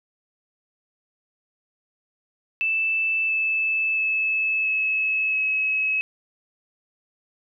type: tone with pitch steps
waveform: sine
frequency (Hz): 2641 / 2623 / 2605 / 2587 / 2569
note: E7 / E7 / E7 / E7 / E7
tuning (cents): +3 / -9 / -21 / -33 / -45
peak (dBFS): -20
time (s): 2.61-6.01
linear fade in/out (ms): 0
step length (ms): 680
effects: none